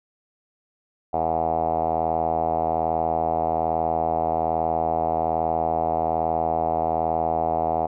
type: tone with low-pass filter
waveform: 5% pulse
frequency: 81.2 Hz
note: E2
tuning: 26 cents flat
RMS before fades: -23 dBFS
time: 1.13-7.87 s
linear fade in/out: 10 ms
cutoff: 740 Hz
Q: 6.6
effects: none